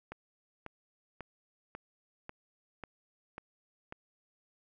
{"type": "click train", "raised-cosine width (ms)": 0.5, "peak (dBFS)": -27, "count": 8, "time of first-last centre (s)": [0.12, 3.924], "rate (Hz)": 1.84, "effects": []}